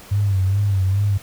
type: tone with vibrato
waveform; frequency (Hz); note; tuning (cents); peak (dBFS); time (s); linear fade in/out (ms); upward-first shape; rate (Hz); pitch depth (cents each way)
sine; 98; G2; 0; -15; 0.11-1.18; 10; sine; 2.4; 77
effects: pink hiss -42 dBFS RMS until 1.22 s